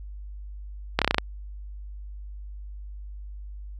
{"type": "slowing click train", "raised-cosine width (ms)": 0.3, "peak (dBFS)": -3, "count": 7, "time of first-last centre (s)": [0.99, 1.183], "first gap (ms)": 27, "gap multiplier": 1.07, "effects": ["added 50 Hz sine -36 dBFS peak until 3.79 s"]}